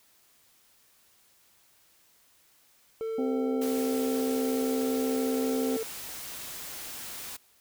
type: tone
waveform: triangle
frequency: 447.4 Hz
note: A4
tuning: 29 cents sharp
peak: -28 dBFS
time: 3.01-5.83 s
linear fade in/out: 0 ms
type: harmonic tone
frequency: 130 Hz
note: C3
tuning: 11 cents flat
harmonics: 2 / 3 / 4 / 5 / 6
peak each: -28 / -40 / -37 / -48 / -42 dBFS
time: 3.18-5.77 s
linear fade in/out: 5 ms
type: noise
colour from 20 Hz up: white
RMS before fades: -40 dBFS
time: 3.61-7.37 s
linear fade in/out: 10 ms
effects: white hiss -63 dBFS RMS until 7.6 s